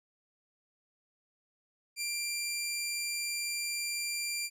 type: tone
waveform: 15% pulse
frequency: 2374 Hz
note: D7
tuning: 18 cents sharp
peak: -26 dBFS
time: 1.96-4.5 s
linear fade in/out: 50 ms
effects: none